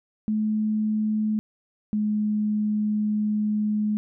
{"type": "tone pair in turn", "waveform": "sine", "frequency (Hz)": [214.8, 211.4], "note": ["A3", "G#3"], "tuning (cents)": [-41, 31], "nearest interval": "unison", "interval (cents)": 28, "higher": "first", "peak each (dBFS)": -21, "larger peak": "neither", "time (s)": [[0.28, 1.39], [1.93, 3.97]], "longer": "second", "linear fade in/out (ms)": 0, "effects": []}